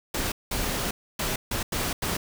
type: noise bursts at uneven times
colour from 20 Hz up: pink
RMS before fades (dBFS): -28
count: 6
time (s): 0.14-0.32 / 0.51-0.91 / 1.19-1.36 / 1.51-1.63 / 1.72-1.93 / 2.02-2.17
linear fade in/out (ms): 5
effects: none